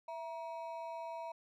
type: ring-modulated tone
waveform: triangle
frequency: 805 Hz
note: G5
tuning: 46 cents sharp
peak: -36 dBFS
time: 0.08-1.32 s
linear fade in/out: 5 ms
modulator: 142 Hz
effects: none